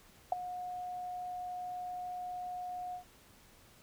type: tone with ADSR envelope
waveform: sine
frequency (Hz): 723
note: F#5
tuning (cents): -40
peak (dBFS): -23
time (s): 0.32-3.04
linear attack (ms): 3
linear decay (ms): 12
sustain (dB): -15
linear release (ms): 100
effects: pink hiss -61 dBFS RMS until 3.82 s